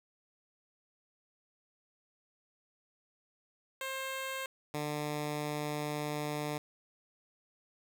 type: tone pair in turn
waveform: 10% pulse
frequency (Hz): 531 / 149.01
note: C5 / D3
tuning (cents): +25 / +25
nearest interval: octave + minor seventh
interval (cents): 2200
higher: first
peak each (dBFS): -28 / -26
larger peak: second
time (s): 3.81-4.46 / 4.74-6.58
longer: second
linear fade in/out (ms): 2
effects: none